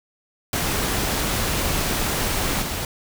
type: noise with level steps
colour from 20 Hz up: pink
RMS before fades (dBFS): -23 / -27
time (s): 0.53-2.85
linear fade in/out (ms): 2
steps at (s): 2.62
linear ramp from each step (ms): 5
effects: none